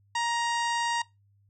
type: harmonic tone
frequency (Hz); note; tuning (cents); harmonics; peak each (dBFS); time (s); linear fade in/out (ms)
939; A#5; +12; 1 / 2 / 3 / 4 / 5 / 6 / 7 / 8 / 9; -27 / -33 / -37 / -39 / -41 / -43 / -44 / -45 / -46; 0.15-1.02; 5
effects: noise-tail reverb RT60 0.2 s tail -21 dB re dry + added 100 Hz sine -61 dBFS peak until 1.49 s